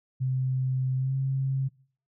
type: tone with pitch glide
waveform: sine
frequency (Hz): 130 to 134.2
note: C3 to C3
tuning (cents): -11 to +44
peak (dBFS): -24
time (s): 0.2-1.69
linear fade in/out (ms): 20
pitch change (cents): +55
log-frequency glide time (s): 0.97-1.15
effects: noise-tail reverb RT60 0.5 s tail -23 dB re dry